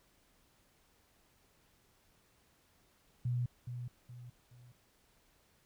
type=tone with echo; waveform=sine; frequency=122.5 Hz; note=B2; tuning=14 cents flat; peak=-31 dBFS; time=3.25-3.46 s; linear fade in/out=5 ms; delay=420 ms; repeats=3; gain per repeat=-8 dB; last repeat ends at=4.72 s; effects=pink hiss -70 dBFS RMS until 5.65 s